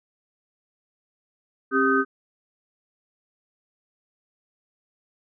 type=tone cluster; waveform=sine; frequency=268.8 / 397.2 / 1249 / 1534 Hz; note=C4 / G4 / D#6 / G6; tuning=+47 / +23 / +6 / -38 cents; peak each=-23 dBFS; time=1.71-2.05 s; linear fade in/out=50 ms; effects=none